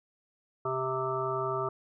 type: harmonic tone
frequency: 130.81 Hz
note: C3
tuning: in tune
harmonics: 1 / 3 / 5 / 7 / 9 / 10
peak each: -39 / -33 / -36 / -39 / -34 / -38 dBFS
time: 0.65-1.69 s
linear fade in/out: 5 ms
effects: none